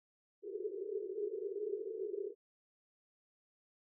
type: band-pass noise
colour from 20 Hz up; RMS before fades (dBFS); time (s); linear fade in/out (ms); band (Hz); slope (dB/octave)
white; -41; 0.42-2.35; 50; 380 to 430; 96
effects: none